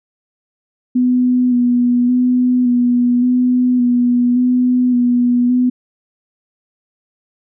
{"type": "tone with vibrato", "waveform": "sine", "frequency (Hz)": 246.9, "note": "B3", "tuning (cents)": 0, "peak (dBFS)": -10, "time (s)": [0.95, 5.7], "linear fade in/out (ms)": 10, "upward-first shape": "square", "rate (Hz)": 0.88, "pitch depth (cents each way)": 20, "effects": []}